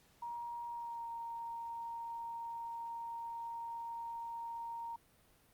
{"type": "tone with pitch glide", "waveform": "sine", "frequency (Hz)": [945, 928.8], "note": ["A#5", "A#5"], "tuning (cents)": [23, -7], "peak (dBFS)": -40, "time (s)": [0.22, 4.96], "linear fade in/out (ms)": 5, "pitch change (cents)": -30, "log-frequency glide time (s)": [0.69, 1.07], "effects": ["pink hiss -68 dBFS RMS until 5.53 s", "Opus 48 kbps"]}